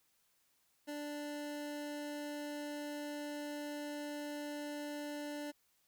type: tone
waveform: 25% pulse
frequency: 293.7 Hz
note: D4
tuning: in tune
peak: -37 dBFS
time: 0.87-5.52 s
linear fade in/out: 20 ms
effects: white hiss -75 dBFS RMS until 5.87 s